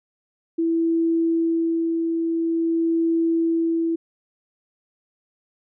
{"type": "tone with tremolo", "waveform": "sine", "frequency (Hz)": 330.5, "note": "E4", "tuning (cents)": 5, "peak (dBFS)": -17, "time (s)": [0.58, 3.96], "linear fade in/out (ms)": 10, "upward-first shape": "sine", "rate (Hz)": 0.48, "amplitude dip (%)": 30, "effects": []}